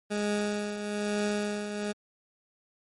20% pulse tone with tremolo, 207.5 Hz, G#3, 1 cent flat, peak -21 dBFS, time 0.1-1.93 s, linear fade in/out 20 ms, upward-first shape triangle, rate 1.1 Hz, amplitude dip 60%, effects MP3 48 kbps

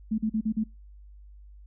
sine tone bursts, 218.3 Hz, A3, 13 cents flat, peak -23 dBFS, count 5, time 0.11-0.639 s, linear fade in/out 10 ms, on 73 ms, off 41 ms, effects noise-tail reverb RT60 0.2 s tail -24 dB re dry + added 50 Hz sine -46 dBFS peak until 1.66 s

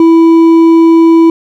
triangle tone with hard clipping, 329.6 Hz, E4, in tune, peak -3 dBFS, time 0-1.3 s, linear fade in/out 2 ms, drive 8 dB, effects none

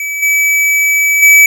square tone with level steps, 2293 Hz, D7, 42 cents flat, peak -17 / -9 / -3 dBFS, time 0-1.46 s, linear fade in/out 2 ms, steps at 0.22 / 1.22 s, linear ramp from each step 10 ms, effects none

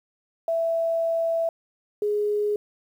sine tone pair in turn, 662 / 416.3 Hz, E5 / G#4, +7 / +4 cents, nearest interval minor sixth, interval 803 cents, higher first, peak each -21 dBFS, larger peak neither, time 0.48-1.49 / 2.02-2.56 s, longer first, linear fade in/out 2 ms, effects 9-bit

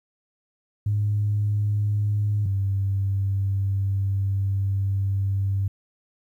sine tone pair in turn, 103.83 / 98 Hz, G#2 / G2, 0 / 0 cents, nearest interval minor second, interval 100 cents, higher first, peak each -19 / -20 dBFS, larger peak first, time 0.86-2.46 / 2.46-5.68 s, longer second, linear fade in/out 5 ms, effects tanh soft clip ceiling -15 dBFS + 10-bit

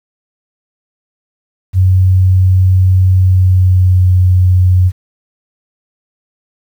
sine tone with pitch glide, 93.1 to 91.45 Hz, F#2 to F#2, +11 to -20 cents, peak -5 dBFS, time 1.73-4.92 s, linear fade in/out 50 ms, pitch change -31 cents, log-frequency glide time 3.13-4.13 s, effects 7-bit

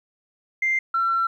sine tone pair in turn, 2093 / 1352.9 Hz, C7 / E6, 0 / +45 cents, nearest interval minor sixth, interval 755 cents, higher first, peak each -18 dBFS, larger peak neither, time 0.62-0.79 / 0.94-1.27 s, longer second, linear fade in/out 5 ms, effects tanh soft clip ceiling -14 dBFS + 10-bit

